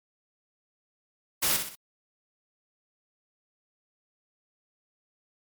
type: noise with echo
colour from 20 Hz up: white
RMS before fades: -25 dBFS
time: 1.42-1.57 s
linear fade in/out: 10 ms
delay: 62 ms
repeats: 3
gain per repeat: -7 dB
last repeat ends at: 1.756 s
effects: MP3 96 kbps